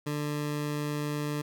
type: tone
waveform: 20% pulse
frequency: 148 Hz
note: D3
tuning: 14 cents sharp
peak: -25 dBFS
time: 0.06-1.42 s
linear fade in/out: 10 ms
effects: none